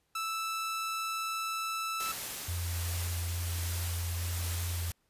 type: tone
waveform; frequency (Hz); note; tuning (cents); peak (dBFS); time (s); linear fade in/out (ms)
sawtooth; 1318.5; E6; 0; -29; 0.15-2.12; 5
type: noise with tremolo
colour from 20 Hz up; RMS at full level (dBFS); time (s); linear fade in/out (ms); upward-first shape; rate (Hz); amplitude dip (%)
white; -38; 2-4.92; 2; sine; 1.3; 25
type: tone with vibrato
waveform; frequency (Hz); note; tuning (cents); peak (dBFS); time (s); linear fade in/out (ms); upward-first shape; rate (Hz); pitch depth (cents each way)
sine; 86.5; F2; -16; -32; 2.48-4.91; 5; sine; 2.4; 13
effects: pink hiss -75 dBFS RMS until 5.09 s + resampled to 32000 Hz